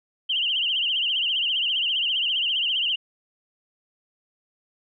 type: tone with vibrato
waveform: sine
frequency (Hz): 2978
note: F#7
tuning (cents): +11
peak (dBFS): -21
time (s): 0.29-2.96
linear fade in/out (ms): 10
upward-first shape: triangle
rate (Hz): 15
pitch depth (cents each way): 150
effects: none